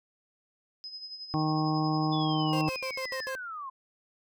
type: tone with tremolo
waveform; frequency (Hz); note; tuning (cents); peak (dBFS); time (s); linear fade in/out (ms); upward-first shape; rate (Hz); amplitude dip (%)
sine; 5060; D#8; +28; -37; 0.84-3.29; 0; sine; 11; 60
type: harmonic tone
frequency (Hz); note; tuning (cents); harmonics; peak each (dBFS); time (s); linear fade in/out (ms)
155.56; D#3; 0; 1 / 2 / 3 / 4 / 5 / 6 / 7; -29 / -29 / -42 / -43 / -33 / -42 / -35; 1.34-2.69; 0
type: linear sweep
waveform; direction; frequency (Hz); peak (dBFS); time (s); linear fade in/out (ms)
sine; down; 3500 to 1027; -36; 2.12-3.7; 10
type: tone bursts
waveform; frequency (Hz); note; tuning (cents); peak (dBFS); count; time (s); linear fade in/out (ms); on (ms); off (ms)
30% pulse; 524; C5; +2; -31; 6; 2.53-3.352; 0; 82; 66
effects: none

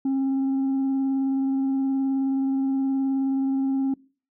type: tone with vibrato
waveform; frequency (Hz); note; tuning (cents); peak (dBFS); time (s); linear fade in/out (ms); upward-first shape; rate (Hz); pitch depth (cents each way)
sine; 269.2; C4; +49; -18; 0.05-3.94; 5; sine; 19; 13
effects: noise-tail reverb RT60 0.4 s tail -24 dB re dry + tanh soft clip ceiling -20 dBFS

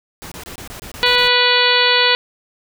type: noise bursts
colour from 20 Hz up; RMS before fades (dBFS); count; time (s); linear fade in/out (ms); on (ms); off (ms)
pink; -33; 9; 0.22-1.276; 0; 96; 24
type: harmonic tone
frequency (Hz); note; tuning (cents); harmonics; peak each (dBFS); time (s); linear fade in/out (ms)
491.5; B4; -8; 1 / 2 / 3 / 4 / 5 / 6 / 7 / 8 / 9; -20 / -20 / -20 / -20 / -20 / -20 / -20 / -20 / -20; 1.03-2.15; 0
effects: none

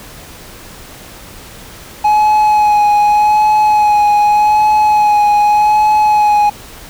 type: tone with vibrato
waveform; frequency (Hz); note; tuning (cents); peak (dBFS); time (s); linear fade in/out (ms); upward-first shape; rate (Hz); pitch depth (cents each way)
triangle; 841; G#5; +22; -5; 2.04-6.5; 10; sine; 0.84; 20
effects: pink hiss -34 dBFS RMS until 6.89 s

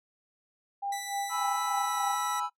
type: tone with tremolo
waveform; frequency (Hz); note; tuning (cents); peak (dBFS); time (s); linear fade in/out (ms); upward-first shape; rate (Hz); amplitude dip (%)
sine; 800; G5; +35; -29; 0.82-2.15; 10; sine; 3.4; 85
type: tone with pitch glide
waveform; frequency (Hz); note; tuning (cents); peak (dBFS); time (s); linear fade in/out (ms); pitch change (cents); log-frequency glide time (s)
10% pulse; 1975.5 to 1955.1; B6 to B6; 0 to -18; -27; 0.92-2.4; 5; -18; 1.73-2.02
type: chord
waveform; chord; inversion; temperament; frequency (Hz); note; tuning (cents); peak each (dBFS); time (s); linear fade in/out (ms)
triangle; E major; first; equal; 830.6 / 987.8 / 1318.5; G#5 / B5 / E6; 0 / 0 / 0; -33 / -33 / -30; 1.29-2.5; 50
effects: noise-tail reverb RT60 0.1 s tail -19 dB re dry + low-pass 12000 Hz 12 dB/octave

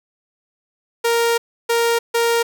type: tone bursts at uneven times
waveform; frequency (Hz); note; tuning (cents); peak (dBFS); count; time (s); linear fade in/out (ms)
sawtooth; 466.2; A#4; 0; -11; 3; 1.04-1.38 / 1.69-1.99 / 2.14-2.43; 10
effects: none

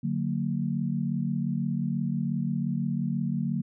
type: chord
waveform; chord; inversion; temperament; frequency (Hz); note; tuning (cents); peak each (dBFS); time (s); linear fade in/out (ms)
sine; D augmented; none; just; 146.83 / 183.54 / 229.4; D3 / F#3 / A#3; 0 / -14 / -28; -30; 0.03-3.62; 10
effects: none

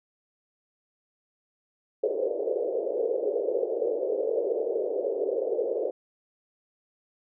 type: band-pass noise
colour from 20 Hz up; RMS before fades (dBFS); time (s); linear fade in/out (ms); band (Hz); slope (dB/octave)
pink; -28; 2.03-5.91; 5; 410 to 540; 48
effects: none

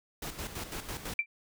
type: noise with tremolo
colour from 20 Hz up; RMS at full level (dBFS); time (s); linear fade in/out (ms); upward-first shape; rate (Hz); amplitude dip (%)
pink; -38; 0.22-1.14; 5; square; 6; 60
type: tone with exponential decay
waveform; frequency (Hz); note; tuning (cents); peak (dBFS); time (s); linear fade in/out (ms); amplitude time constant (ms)
sine; 2349; D7; 0; -21; 1.19-1.26; 2; 15
effects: none

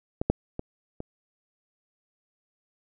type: clicks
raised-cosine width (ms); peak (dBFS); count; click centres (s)
2; -13 / -7 / -18 / -21; 4; 0.215 / 0.3 / 0.594 / 1.004
effects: none

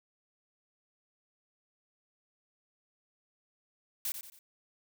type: noise with echo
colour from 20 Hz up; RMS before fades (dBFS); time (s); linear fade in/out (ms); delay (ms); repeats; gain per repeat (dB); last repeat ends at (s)
blue; -34; 4.05-4.12; 2; 90; 3; -8; 4.39
effects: none

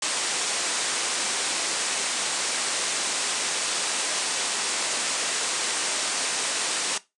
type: low-pass noise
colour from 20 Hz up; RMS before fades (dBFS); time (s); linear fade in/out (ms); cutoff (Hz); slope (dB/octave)
white; -27; 0.02-6.98; 5; 9400; 96
effects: noise-tail reverb RT60 0.2 s tail -17 dB re dry + high-pass 300 Hz 12 dB/octave

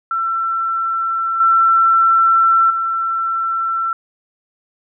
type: tone with level steps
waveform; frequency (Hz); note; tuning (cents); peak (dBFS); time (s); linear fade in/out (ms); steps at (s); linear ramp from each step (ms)
sine; 1344; E6; +33; -16 / -9 / -16; 0.11-3.93; 2; 1.4 / 2.7; 5
effects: none

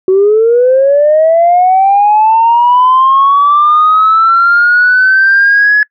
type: linear sweep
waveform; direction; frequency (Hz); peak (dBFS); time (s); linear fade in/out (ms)
sine; up; 370 to 1700; -3; 0.08-5.83; 2
effects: noise-tail reverb RT60 0.1 s tail -26 dB re dry + tanh soft clip ceiling 0 dBFS

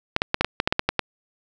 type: clicks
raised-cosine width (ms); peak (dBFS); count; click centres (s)
0.3; -3; 11; 0.164 / 0.219 / 0.344 / 0.41 / 0.446 / 0.601 / 0.675 / 0.725 / 0.794 / 0.89 / 0.993
effects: none

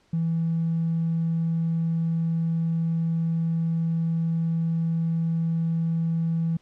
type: tone with tanh clipping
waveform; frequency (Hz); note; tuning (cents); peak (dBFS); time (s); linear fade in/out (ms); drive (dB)
triangle; 164.81; E3; 0; -21; 0.13-6.57; 5; 1
effects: pink hiss -63 dBFS RMS until 6.61 s + low-pass 6000 Hz 12 dB/octave

